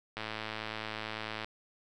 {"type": "click train", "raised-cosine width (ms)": 0.3, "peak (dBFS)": -21, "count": 140, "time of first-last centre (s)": [0.17, 1.445], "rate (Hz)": 109, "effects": []}